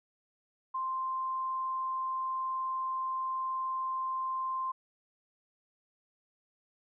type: tone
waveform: sine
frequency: 1046.5 Hz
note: C6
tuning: in tune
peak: -31 dBFS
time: 0.74-4.72 s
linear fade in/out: 10 ms
effects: none